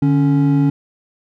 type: tone pair together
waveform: triangle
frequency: 147.7 / 278.8 Hz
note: D3 / C#4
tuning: +10 / +10 cents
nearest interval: major seventh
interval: 1100 cents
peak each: -12 dBFS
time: 0.02-0.7 s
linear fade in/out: 5 ms
effects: none